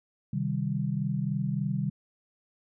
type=chord; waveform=sine; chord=C minor; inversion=none; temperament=equal with one note detuned; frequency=132.33 / 155.56 / 196 Hz; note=C3 / Eb3 / G3; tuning=+20 / 0 / 0 cents; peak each=-31 dBFS; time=0.33-1.9 s; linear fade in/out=5 ms; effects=none